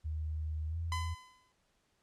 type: tone with pitch glide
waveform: sine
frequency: 77.78 to 83.36 Hz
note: D#2 to E2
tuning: 0 to +20 cents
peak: -34 dBFS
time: 0.04-1.15 s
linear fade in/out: 20 ms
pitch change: +120 cents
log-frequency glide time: 0.68-0.77 s
type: tone with exponential decay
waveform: sawtooth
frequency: 1014 Hz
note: B5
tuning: 45 cents sharp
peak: -30 dBFS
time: 0.92-1.52 s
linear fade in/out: 1 ms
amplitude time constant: 130 ms
effects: pink hiss -75 dBFS RMS until 2.02 s + low-pass 9000 Hz 12 dB/octave